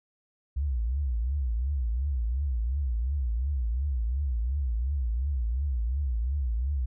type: tone with vibrato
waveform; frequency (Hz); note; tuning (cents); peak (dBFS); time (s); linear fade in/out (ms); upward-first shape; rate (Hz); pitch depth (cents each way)
sine; 63.5; B1; +49; -25; 0.56-6.86; 10; triangle; 2.8; 280
effects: none